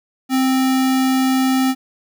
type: tone with sample-and-hold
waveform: sine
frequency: 261.5 Hz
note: C4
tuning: 1 cent flat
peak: -13 dBFS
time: 0.29-1.75 s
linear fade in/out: 50 ms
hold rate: 1050 Hz
effects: none